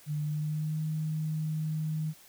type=tone with pitch glide; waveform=sine; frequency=150 to 155.83 Hz; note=D3 to D#3; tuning=+37 to +3 cents; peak=-29 dBFS; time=0.06-2.14 s; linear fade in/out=50 ms; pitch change=+66 cents; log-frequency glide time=0.23-0.8 s; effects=white hiss -56 dBFS RMS until 2.28 s